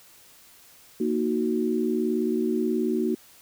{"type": "chord", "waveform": "sine", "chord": "D# minor", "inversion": "second", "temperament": "equal", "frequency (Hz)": [233.1, 311.1, 370], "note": ["A#3", "D#4", "F#4"], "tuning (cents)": [0, 0, 0], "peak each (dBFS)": [-26, -28, -26], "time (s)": [1, 3.15], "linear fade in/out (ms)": 5, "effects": ["white hiss -53 dBFS RMS until 3.41 s"]}